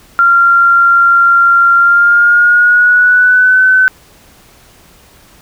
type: tone with pitch glide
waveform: sine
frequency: 1383 to 1516.9 Hz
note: F6 to F#6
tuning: -17 to +43 cents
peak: -4 dBFS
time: 0.19-3.88 s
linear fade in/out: 0 ms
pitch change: +160 cents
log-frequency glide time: 1.77-3.63 s
effects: pink hiss -43 dBFS RMS until 5.41 s